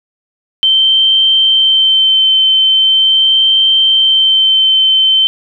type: tone with vibrato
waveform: sine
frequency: 3106 Hz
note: G7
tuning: 17 cents flat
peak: -6 dBFS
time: 0.63-5.27 s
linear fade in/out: 0 ms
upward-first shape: sine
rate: 0.41 Hz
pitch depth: 11 cents each way
effects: none